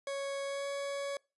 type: tone with pitch glide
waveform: 40% pulse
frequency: 554.4 to 560.5 Hz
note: C#5 to C#5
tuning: 0 to +19 cents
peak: -34 dBFS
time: 0.07-1.17 s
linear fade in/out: 2 ms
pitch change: +19 cents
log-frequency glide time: 0.45-0.67 s
effects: noise-tail reverb RT60 0.3 s tail -25 dB re dry + resampled to 24000 Hz